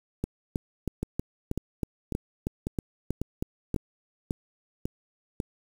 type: two click trains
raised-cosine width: 3 ms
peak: -16 / -15 dBFS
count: 9 / 12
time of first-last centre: 1.03-5.402 / 0.24-3.743 s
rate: 1.83 / 3.14 Hz
effects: 7-bit